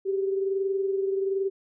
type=tone pair together; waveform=sine; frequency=387.9 / 409.1 Hz; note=G4 / G#4; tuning=-18 / -26 cents; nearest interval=minor second; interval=92 cents; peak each=-24 / -34 dBFS; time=0.05-1.5 s; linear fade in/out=20 ms; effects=none